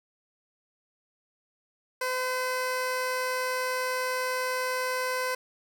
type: tone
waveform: 15% pulse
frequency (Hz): 510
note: C5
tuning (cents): -44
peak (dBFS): -21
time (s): 2.01-5.35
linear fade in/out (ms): 5
effects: none